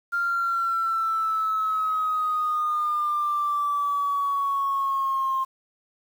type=exponential sweep; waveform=sine; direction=down; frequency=1396.9 to 1059 Hz; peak=-21 dBFS; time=0.12-5.45 s; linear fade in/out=20 ms; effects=tanh soft clip ceiling -17 dBFS + 8-bit